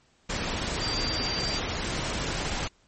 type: tone in noise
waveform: sine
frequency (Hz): 4699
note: D8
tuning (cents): 0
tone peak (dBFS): -30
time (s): 0.81-1.59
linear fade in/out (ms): 10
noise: pink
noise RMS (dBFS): -30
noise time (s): 0.29-2.68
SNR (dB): -3
effects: pink hiss -64 dBFS RMS until 2.87 s + MP3 32 kbps